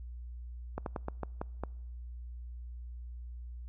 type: slowing click train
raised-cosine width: 1 ms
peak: -21 dBFS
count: 7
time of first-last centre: 0.78-1.636 s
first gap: 82 ms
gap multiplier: 1.22
effects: noise-tail reverb RT60 1.0 s tail -26 dB re dry + added 60 Hz sine -41 dBFS peak until 3.68 s